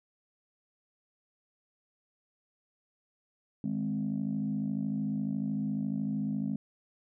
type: chord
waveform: sine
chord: Ab major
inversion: second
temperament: equal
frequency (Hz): 155.56 / 207.7 / 261.6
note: Eb3 / Ab3 / C4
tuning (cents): 0 / 0 / 0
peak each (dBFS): -36 / -31 / -34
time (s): 3.64-6.56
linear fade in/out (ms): 2
effects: tanh soft clip ceiling -23 dBFS